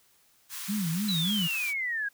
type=high-pass noise; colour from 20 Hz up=white; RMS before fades=-38 dBFS; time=0.49-1.74 s; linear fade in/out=50 ms; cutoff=940 Hz; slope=48 dB/octave
type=tone with vibrato; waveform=sine; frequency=185 Hz; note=F#3; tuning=in tune; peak=-27 dBFS; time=0.68-1.48 s; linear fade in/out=20 ms; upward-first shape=sine; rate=3.4 Hz; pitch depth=250 cents each way
type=exponential sweep; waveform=sine; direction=down; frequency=4051 to 1607 Hz; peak=-28 dBFS; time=1.08-2.09 s; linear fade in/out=10 ms
effects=white hiss -64 dBFS RMS until 2.13 s